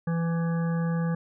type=harmonic tone; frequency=167.1 Hz; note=E3; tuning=24 cents sharp; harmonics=1 / 3 / 5 / 7 / 9 / 10; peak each=-24 / -36 / -42 / -42 / -48 / -43 dBFS; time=0.07-1.15 s; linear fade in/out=5 ms; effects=none